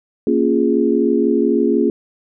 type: chord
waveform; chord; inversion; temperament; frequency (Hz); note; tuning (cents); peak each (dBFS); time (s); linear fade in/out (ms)
sine; Bb minor seventh; none; equal; 233.1 / 277.2 / 349.2 / 415.3; Bb3 / Db4 / F4 / Ab4; 0 / 0 / 0 / 0; -18; 0.27-1.9; 2
effects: none